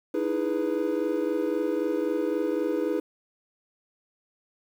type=chord; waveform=triangle; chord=E major seventh; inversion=third; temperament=equal with one note detuned; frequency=305.8 / 329.6 / 415.3 / 493.9 Hz; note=D#4 / E4 / G#4 / B4; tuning=-30 / 0 / 0 / 0 cents; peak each=-28 dBFS; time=0.14-3 s; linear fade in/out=5 ms; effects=9-bit